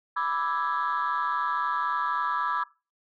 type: chord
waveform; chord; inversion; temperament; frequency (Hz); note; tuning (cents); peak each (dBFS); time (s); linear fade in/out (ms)
sine; E dominant seventh; second; equal; 987.8 / 1174.7 / 1318.5 / 1661.2; B5 / D6 / E6 / G#6; 0 / 0 / 0 / 0; -29 / -28 / -30 / -32; 0.16-2.64; 10
effects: noise-tail reverb RT60 0.3 s tail -21 dB re dry + tanh soft clip ceiling -19 dBFS

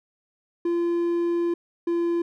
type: tone pair in turn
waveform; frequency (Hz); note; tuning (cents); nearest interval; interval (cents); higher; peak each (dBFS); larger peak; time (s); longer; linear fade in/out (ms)
triangle; 343.1 / 341.6; F4 / F4; -31 / -38; unison; 7; first; -19; neither; 0.65-1.54 / 1.87-2.22; first; 5
effects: none

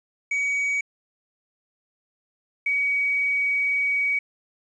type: tone pair in turn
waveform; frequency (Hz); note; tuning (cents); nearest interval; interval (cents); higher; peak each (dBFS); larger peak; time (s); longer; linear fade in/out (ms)
triangle / sine; 2261 / 2261; C#7 / C#7; +34 / +34; unison; 0; neither; -20; neither; 0.31-0.81 / 2.66-4.19; second; 5
effects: resampled to 22050 Hz + 9-bit

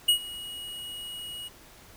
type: tone with ADSR envelope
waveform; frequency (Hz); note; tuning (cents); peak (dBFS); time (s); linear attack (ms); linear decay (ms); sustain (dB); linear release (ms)
square; 2898; F#7; -37; -17; 0.08-1.49; 9; 94; -20; 20
effects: pink hiss -52 dBFS RMS until 1.96 s

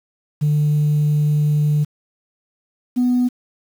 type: tone pair in turn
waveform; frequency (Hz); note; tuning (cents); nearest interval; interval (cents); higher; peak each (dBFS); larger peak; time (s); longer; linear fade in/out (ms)
sine; 149.1 / 247.7; D3 / B3; +27 / +5; major sixth; 878; second; -12; neither; 0.41-1.85 / 2.96-3.29; first; 20
effects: tanh soft clip ceiling -11 dBFS + 7-bit

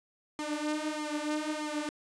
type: tone with flanger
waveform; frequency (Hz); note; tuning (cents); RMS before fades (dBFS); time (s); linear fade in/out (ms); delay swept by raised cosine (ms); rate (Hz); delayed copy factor
sawtooth; 302.7; D#4; -48; -34; 0.39-1.89; 0; 0.92 to 6.62; 1.6; +0.8
effects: resampled to 22050 Hz + 9-bit

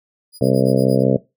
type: tone with tremolo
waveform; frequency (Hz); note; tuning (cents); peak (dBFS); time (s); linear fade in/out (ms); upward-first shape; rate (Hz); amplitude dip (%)
20% pulse; 4924; D#8; -19; -27; 0.32-1.04; 50; sine; 8.7; 100
type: harmonic tone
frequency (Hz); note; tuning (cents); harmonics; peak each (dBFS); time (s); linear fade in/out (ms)
65.41; C2; 0; 2 / 3 / 4 / 5 / 6 / 7 / 8 / 9 / 10; -19 / -20 / -20 / -30 / -24 / -19 / -21 / -23 / -28; 0.41-1.17; 5
effects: noise-tail reverb RT60 0.2 s tail -18 dB re dry

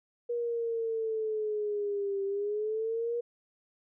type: linear two-way sweep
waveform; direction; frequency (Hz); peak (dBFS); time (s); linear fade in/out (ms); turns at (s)
sine; down then up; 478.8 to 392 to 478.8; -29; 0.29-3.21; 10; 2.24
effects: none

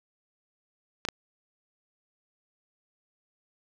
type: clicks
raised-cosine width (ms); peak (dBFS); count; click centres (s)
0.2; -11; 2; 1.051 / 1.087
effects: none

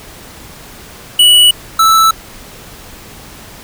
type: tone pair in turn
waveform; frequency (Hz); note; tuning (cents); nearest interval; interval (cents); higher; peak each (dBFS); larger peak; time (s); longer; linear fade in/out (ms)
square; 2943 / 1316.6; F#7 / E6; -10 / -3; octave + major second; 1393; first; -4 / -6; first; 1.19-1.51 / 1.79-2.11; neither; 5
effects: pink hiss -34 dBFS RMS until 3.63 s

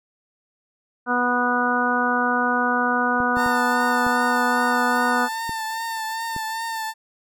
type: harmonic tone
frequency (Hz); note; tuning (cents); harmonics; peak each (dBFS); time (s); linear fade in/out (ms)
245.6; B3; -9; 1 / 2 / 3 / 4 / 5 / 6; -25 / -28 / -26 / -26 / -25 / -23; 1.06-5.29; 50
type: clicks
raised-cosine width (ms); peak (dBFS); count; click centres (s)
3; -20; 6; 3.203 / 3.37 / 3.462 / 4.066 / 5.494 / 6.364
type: tone with vibrato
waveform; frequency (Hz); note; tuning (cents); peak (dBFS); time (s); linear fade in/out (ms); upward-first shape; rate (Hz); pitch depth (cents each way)
30% pulse; 897; A5; +33; -23; 3.35-6.94; 50; triangle; 2.5; 39
effects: none

